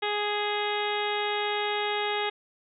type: harmonic tone with a mistuned harmonic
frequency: 415.3 Hz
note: G#4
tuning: in tune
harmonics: 1 / 2 / 3 / 4 / 5 / 6 / 7 / 8 / 9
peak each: -31 / -31 / -37 / -37 / -35 / -39 / -40 / -37 / -38 dBFS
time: 0.02-2.3 s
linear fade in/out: 10 ms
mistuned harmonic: 6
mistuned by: +19 cents
effects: none